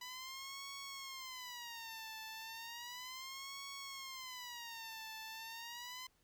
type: tone with vibrato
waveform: 10% pulse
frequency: 987.8 Hz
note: B5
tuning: in tune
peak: -38 dBFS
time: 0.01-6.07 s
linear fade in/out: 5 ms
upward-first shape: sine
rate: 0.34 Hz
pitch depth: 200 cents each way
effects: pink hiss -75 dBFS RMS until 6.23 s